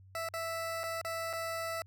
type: tone with dropouts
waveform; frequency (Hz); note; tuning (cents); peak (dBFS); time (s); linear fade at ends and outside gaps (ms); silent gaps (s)
20% pulse; 659.3; E5; 0; -30; 0.15-1.82; 1; 0.288-0.338 / 0.834-0.838 / 1.014-1.048 / 1.33-1.334
effects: added 95 Hz sine -54 dBFS peak until 1.86 s